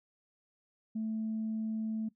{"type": "tone", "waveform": "sine", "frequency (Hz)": 220, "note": "A3", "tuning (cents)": 0, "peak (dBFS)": -31, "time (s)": [0.95, 2.09], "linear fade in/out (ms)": 10, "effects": ["noise-tail reverb RT60 0.1 s tail -18 dB re dry", "tanh soft clip ceiling -28 dBFS"]}